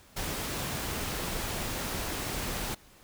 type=noise; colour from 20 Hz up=pink; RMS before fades=-34 dBFS; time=0.16-2.75 s; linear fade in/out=10 ms; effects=pink hiss -57 dBFS RMS until 3.03 s

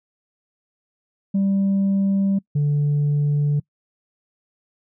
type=tone pair in turn; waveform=sine; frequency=196 / 146.03 Hz; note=G3 / D3; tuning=0 / -9 cents; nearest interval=perfect fourth; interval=509 cents; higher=first; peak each=-14 dBFS; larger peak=neither; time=1.34-2.39 / 2.55-3.6 s; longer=neither; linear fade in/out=10 ms; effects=noise-tail reverb RT60 0.1 s tail -25 dB re dry + tanh soft clip ceiling -15 dBFS

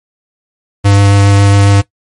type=tone with vibrato; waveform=square; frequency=100.1 Hz; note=G2; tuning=37 cents sharp; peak=-5 dBFS; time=0.84-1.82 s; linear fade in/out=20 ms; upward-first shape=sine; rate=7.3 Hz; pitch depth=8 cents each way; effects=noise-tail reverb RT60 0.1 s tail -17 dB re dry + MP3 48 kbps

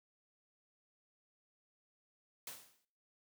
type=noise with exponential decay; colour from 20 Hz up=white; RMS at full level=-44 dBFS; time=2.47-2.85 s; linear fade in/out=2 ms; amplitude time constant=82 ms; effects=noise-tail reverb RT60 0.6 s tail -22 dB re dry + high-pass 100 Hz 12 dB/octave

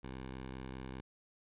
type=tone; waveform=10% pulse; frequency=65 Hz; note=C2; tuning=11 cents flat; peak=-35 dBFS; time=0.03-1.01 s; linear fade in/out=10 ms; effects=resampled to 8000 Hz

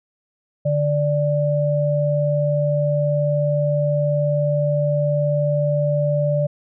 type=tone pair together; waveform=sine; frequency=146.83 / 587.3 Hz; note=D3 / D5; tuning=0 / 0 cents; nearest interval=2 octaves; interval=2400 cents; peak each=-19 dBFS; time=0.65-6.47 s; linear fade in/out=10 ms; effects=none

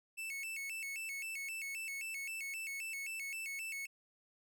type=tone with vibrato; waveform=45% pulse; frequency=2416 Hz; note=D7; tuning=48 cents sharp; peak=-40 dBFS; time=0.17-3.87 s; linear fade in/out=20 ms; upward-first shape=square; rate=3.8 Hz; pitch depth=160 cents each way; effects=none

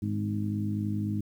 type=harmonic tone with a mistuned harmonic; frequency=51.91 Hz; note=G#1; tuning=in tune; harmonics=2 / 3 / 4 / 5 / 6; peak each=-31 / -43 / -31 / -40 / -36 dBFS; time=0.02-1.21 s; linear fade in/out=5 ms; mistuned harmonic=5; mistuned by=-16 cents; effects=10-bit

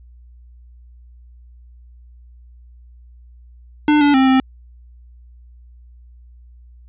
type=tone with pitch steps; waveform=square; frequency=299 / 289.1 / 264.4 / 262.3 Hz; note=D4 / D4 / C4 / C4; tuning=+31 / -27 / +18 / +4 cents; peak=-11 dBFS; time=3.88-4.4 s; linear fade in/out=2 ms; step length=130 ms; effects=added 60 Hz sine -41 dBFS peak until 6.88 s + resampled to 8000 Hz

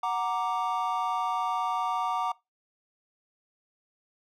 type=chord; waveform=triangle; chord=Gb augmented; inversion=none; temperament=equal; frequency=740 / 932.3 / 1174.7 Hz; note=Gb5 / Bb5 / D6; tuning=0 / 0 / 0 cents; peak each=-29 dBFS; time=0.03-2.32 s; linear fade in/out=5 ms; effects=noise-tail reverb RT60 0.2 s tail -21 dB re dry

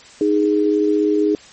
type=tone pair together; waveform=sine; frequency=310.5 / 414.1 Hz; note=D#4 / G#4; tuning=-3 / -5 cents; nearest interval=perfect fourth; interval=498 cents; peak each=-16 dBFS; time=0.21-1.35 s; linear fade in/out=2 ms; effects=white hiss -43 dBFS RMS until 1.52 s + MP3 32 kbps

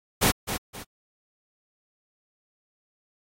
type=noise with echo; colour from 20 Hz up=pink; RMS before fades=-20 dBFS; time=0.21-0.32 s; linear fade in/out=20 ms; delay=260 ms; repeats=2; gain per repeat=-10 dB; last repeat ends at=0.84 s; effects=AAC 48 kbps

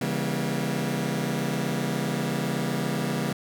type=chord; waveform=sawtooth; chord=C# diminished seventh; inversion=none; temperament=just; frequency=138.59 / 166.31 / 199.57 / 239.5 Hz; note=C#3 / E3 / G3 / Bb3; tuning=0 / +16 / +31 / +47 cents; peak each=-27 dBFS; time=0.01-3.33 s; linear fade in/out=5 ms; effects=none

